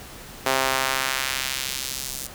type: tone with high-pass filter sweep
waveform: sawtooth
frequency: 132.7 Hz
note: C3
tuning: 25 cents sharp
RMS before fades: -26 dBFS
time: 0.46-2.27 s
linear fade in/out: 5 ms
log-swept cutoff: 590 to 7300 Hz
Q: 0.8
effects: pink hiss -41 dBFS RMS until 2.34 s